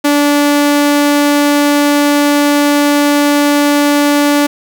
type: tone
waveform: sawtooth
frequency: 290 Hz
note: D4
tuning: 22 cents flat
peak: -4 dBFS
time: 0.04-4.47 s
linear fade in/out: 10 ms
effects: 7-bit